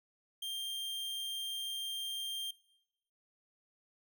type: tone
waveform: 45% pulse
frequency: 3183 Hz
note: G7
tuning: 26 cents sharp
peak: -37 dBFS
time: 0.42-2.51 s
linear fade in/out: 5 ms
effects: noise-tail reverb RT60 0.9 s tail -20 dB re dry